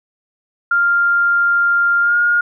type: tone with pitch glide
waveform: sine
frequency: 1396.9 to 1424.6 Hz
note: F6 to F6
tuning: 0 to +34 cents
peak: -11 dBFS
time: 0.71-2.41 s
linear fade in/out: 5 ms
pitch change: +34 cents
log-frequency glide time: 2.01-2.16 s
effects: none